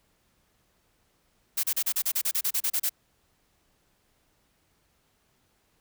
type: noise bursts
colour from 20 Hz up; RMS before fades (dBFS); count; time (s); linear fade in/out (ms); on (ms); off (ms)
blue; -26; 14; 1.57-2.895; 10; 64; 33
effects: pink hiss -69 dBFS RMS until 5.8 s